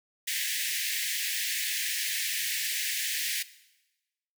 pink high-pass noise, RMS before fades -31 dBFS, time 0.27-3.43 s, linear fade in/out 10 ms, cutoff 1700 Hz, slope 96 dB/octave, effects noise-tail reverb RT60 1.0 s tail -17 dB re dry

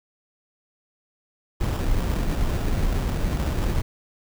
brown noise with sample-and-hold, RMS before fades -23 dBFS, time 1.6-3.82 s, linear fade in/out 10 ms, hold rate 2100 Hz, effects none

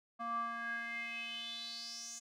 square tone with band-pass filter sweep, 233.1 Hz, A#3, in tune, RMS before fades -42 dBFS, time 0.19-2.2 s, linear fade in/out 20 ms, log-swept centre 980 to 6800 Hz, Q 6.8, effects none

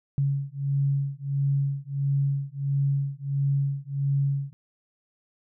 sine beating tone pair, 138.59 / 140.09 Hz, C#3 / C#3, 0 / +19 cents, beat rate 1.5 Hz, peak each -26 dBFS, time 0.18-4.53 s, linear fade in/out 0 ms, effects none

